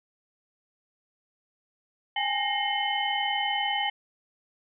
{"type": "tone cluster", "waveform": "sine", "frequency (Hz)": [805, 845, 1862, 2135, 3034], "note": ["G5", "G#5", "A#6", "C7", "F#7"], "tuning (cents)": [46, 30, -2, 34, 43], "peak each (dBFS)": [-30, -32, -34, -33, -30], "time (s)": [2.16, 3.9], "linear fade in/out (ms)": 5, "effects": []}